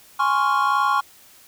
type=chord; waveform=triangle; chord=Db major seventh; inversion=second; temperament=equal; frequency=830.6 / 1046.5 / 1108.7 / 1396.9 Hz; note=Ab5 / C6 / Db6 / F6; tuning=0 / 0 / 0 / 0 cents; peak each=-22 / -22 / -18 / -23 dBFS; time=0.19-1.01 s; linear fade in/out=10 ms; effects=white hiss -50 dBFS RMS until 1.47 s